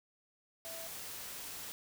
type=tone in noise; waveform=sine; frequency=659.3 Hz; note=E5; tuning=in tune; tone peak=-48 dBFS; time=0.65-0.87 s; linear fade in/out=0 ms; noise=white; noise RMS=-45 dBFS; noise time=0.65-1.72 s; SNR=-6 dB; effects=none